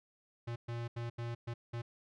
square tone bursts at uneven times, 117.9 Hz, A#2, 20 cents sharp, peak -38 dBFS, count 6, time 0.47-0.56 / 0.68-0.88 / 0.96-1.1 / 1.18-1.35 / 1.47-1.54 / 1.73-1.82 s, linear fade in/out 10 ms, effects low-pass 4000 Hz 12 dB/octave

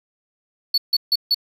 triangle tone bursts, 4435 Hz, C#8, in tune, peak -13 dBFS, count 4, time 0.74-1.346 s, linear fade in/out 5 ms, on 39 ms, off 150 ms, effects none

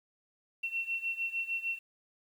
sine beating tone pair, 2711 / 2717.6 Hz, E7 / F7, +48 / -48 cents, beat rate 6.6 Hz, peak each -34 / -37 dBFS, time 0.63-1.79 s, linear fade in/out 10 ms, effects 10-bit

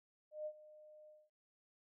sine tone with ADSR envelope, 610 Hz, D#5, 34 cents flat, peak -39 dBFS, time 0.31-1.3 s, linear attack 150 ms, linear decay 64 ms, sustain -18 dB, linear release 220 ms, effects none

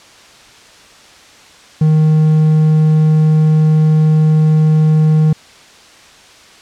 triangle tone, 155.56 Hz, D#3, in tune, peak -5 dBFS, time 1.81-5.33 s, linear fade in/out 5 ms, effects white hiss -41 dBFS RMS until 6.61 s + low-pass 6000 Hz 12 dB/octave

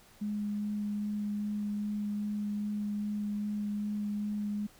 sine tone with vibrato, 207.7 Hz, G#3, in tune, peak -31 dBFS, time 0.21-4.67 s, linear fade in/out 10 ms, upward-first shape sine, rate 2.5 Hz, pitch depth 9 cents each way, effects pink hiss -59 dBFS RMS until 4.79 s

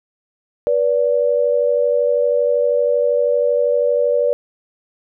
sine tone pair together, 486 / 578.7 Hz, B4 / D5, -28 / -26 cents, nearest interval minor third, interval 302 cents, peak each -16 dBFS, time 0.67-4.33 s, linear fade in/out 0 ms, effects none

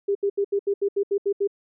sine tone bursts, 400.8 Hz, G4, 38 cents sharp, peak -19 dBFS, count 10, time 0.08-1.475 s, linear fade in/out 10 ms, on 72 ms, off 75 ms, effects none

